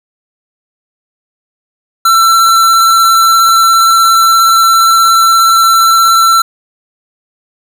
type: tone with vibrato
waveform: square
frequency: 1344 Hz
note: E6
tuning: 33 cents sharp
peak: -5 dBFS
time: 2.05-6.42 s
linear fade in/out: 5 ms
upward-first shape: sine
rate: 17 Hz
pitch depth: 10 cents each way
effects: 7-bit

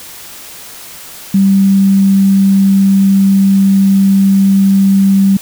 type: tone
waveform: sine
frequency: 195.2 Hz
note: G3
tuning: 7 cents flat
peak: -5 dBFS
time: 1.34-5.37 s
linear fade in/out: 5 ms
effects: white hiss -31 dBFS RMS until 5.41 s

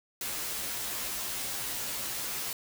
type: noise with comb filter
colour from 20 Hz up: white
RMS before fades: -35 dBFS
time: 0.21-2.53 s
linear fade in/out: 2 ms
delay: 12 ms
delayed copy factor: -0.75
effects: none

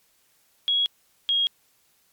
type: tone pair in turn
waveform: sine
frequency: 3322 / 3272 Hz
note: G#7 / G#7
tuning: 0 / -26 cents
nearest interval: unison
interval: 26 cents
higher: first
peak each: -19 dBFS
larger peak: neither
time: 0.68-0.86 / 1.29-1.47 s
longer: neither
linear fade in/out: 0 ms
effects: white hiss -64 dBFS RMS until 2.12 s + MP3 96 kbps

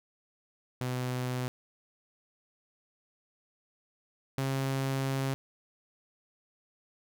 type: tone pair in turn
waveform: sawtooth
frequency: 126.3 / 134.82 Hz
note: B2 / C#3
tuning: +39 / -48 cents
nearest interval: minor second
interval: 113 cents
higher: second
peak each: -27 / -25 dBFS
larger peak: second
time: 0.81-1.48 / 4.38-5.34 s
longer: second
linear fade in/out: 0 ms
effects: none

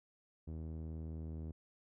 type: tone with low-pass filter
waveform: sawtooth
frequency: 79.6 Hz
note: D#2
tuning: 40 cents sharp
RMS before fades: -44 dBFS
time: 0.47-1.52 s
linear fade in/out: 10 ms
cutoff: 350 Hz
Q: 0.85
effects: none

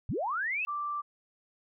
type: linear sweep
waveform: sine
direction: up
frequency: 67 to 2700 Hz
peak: -29 dBFS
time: 0.09-0.65 s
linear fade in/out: 0 ms
type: tone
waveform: sine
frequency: 1174 Hz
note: D6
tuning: 1 cent flat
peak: -31 dBFS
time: 0.67-1.02 s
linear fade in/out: 20 ms
effects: none

